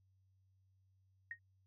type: tone with exponential decay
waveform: sine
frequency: 1864.7 Hz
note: A#6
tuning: in tune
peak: -38 dBFS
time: 1.31-1.39 s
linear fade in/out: 2 ms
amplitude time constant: 17 ms
effects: added 95 Hz sine -70 dBFS peak until 1.66 s